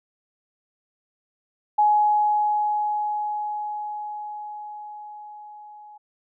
sine tone with level ramp, 840 Hz, G#5, 19 cents sharp, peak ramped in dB -14 to -42 dBFS, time 1.78-5.98 s, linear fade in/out 10 ms, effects none

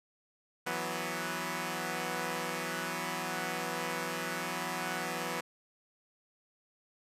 5% pulse chord, E suspended second, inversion none, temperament equal, 164.81 / 185 / 246.9 Hz, E3 / F#3 / B3, 0 / 0 / 0 cents, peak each -27 dBFS, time 0.66-5.41 s, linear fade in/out 10 ms, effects resampled to 32000 Hz

